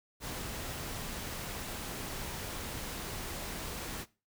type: noise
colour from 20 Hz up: pink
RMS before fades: -40 dBFS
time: 0.2-4.06 s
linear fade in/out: 50 ms
effects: noise-tail reverb RT60 0.3 s tail -19 dB re dry